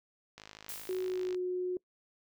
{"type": "click train", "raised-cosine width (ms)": 0.2, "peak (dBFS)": -30, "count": 52, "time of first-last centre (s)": [0.38, 1.346], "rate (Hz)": 52.8}
{"type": "noise with exponential decay", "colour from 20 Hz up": "blue", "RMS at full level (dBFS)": -40, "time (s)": [0.69, 1.38], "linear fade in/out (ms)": 0, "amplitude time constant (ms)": 150}
{"type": "tone with pitch glide", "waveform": "sine", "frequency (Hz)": [370, 363.4], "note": ["F#4", "F#4"], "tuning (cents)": [0, -31], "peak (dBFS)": -31, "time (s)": [0.89, 1.77], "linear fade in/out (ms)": 2, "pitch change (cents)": -31, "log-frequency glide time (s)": [1, 1.4]}
{"effects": ["noise-tail reverb RT60 0.1 s tail -24 dB re dry"]}